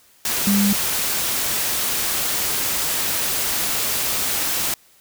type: tone in noise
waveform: sine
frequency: 201.4 Hz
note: G3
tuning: 47 cents sharp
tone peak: -15 dBFS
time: 0.47-0.73 s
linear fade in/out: 2 ms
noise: white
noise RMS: -22 dBFS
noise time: 0.25-4.74 s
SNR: +4 dB
effects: white hiss -54 dBFS RMS until 5 s